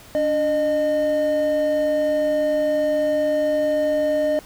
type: tone pair together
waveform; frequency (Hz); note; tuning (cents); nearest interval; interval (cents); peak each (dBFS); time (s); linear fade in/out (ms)
triangle; 290 / 610.4; D4 / D#5; -22 / -33; octave + minor second; 1289; -24 / -16; 0.15-4.39; 0
effects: pink hiss -45 dBFS RMS until 4.45 s